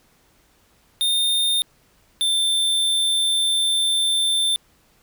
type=tone pair in turn; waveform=square; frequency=3637 / 3560 Hz; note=A#7 / A7; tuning=-43 / +20 cents; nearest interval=unison; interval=37 cents; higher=first; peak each=-18 dBFS; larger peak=neither; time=1.01-1.62 / 2.21-4.56 s; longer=second; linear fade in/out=0 ms; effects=pink hiss -59 dBFS RMS until 5.02 s